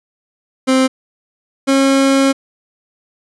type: tone pair in turn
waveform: 30% pulse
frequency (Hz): 261.6 / 271.5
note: C4 / C#4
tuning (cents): 0 / -36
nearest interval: minor second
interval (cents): 64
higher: second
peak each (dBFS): -7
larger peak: neither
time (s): 0.67-0.88 / 1.67-2.33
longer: second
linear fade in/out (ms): 20
effects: resampled to 24000 Hz